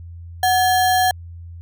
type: tone with sample-and-hold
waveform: sine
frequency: 740 Hz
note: F#5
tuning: in tune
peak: -13 dBFS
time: 0.43-1.11 s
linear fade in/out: 2 ms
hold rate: 2450 Hz
effects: added 85 Hz sine -33 dBFS peak until 1.61 s